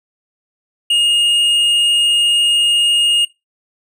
sine tone with hard clipping, 2849 Hz, F7, 34 cents sharp, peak -12 dBFS, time 0.9-3.25 s, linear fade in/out 5 ms, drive 5 dB, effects noise-tail reverb RT60 0.2 s tail -19 dB re dry

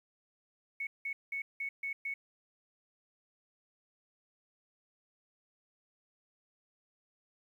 sine tone bursts at uneven times, 2213 Hz, C#7, 3 cents flat, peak -34 dBFS, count 6, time 0.8-0.87 / 1.05-1.13 / 1.32-1.42 / 1.6-1.69 / 1.83-1.93 / 2.05-2.14 s, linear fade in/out 5 ms, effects 11-bit

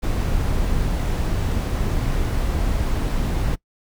brown noise, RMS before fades -21 dBFS, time 0.02-3.56 s, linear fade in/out 20 ms, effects noise-tail reverb RT60 0.1 s tail -22 dB re dry

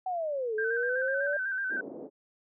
sine linear two-way sweep, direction down then up, 759 to 427.1 to 590 Hz, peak -29 dBFS, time 0.06-1.37 s, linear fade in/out 5 ms, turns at 0.55 s
sine tone with vibrato, 1554 Hz, G6, 16 cents flat, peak -29 dBFS, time 0.58-1.81 s, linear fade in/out 5 ms, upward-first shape square, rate 8 Hz, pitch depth 42 cents each way
pink band-pass noise, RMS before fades -42 dBFS, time 1.69-2.1 s, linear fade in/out 50 ms, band 270 to 510 Hz, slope 24 dB/octave
effects none

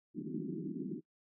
white band-pass noise, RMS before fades -40 dBFS, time 0.14-1.01 s, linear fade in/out 50 ms, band 150 to 370 Hz, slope 96 dB/octave, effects noise-tail reverb RT60 0.1 s tail -22 dB re dry

